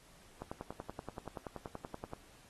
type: click train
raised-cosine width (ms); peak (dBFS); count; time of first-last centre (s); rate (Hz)
1; -28; 19; 0.42-2.134; 10.5
effects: pink hiss -62 dBFS RMS until 2.49 s + AAC 32 kbps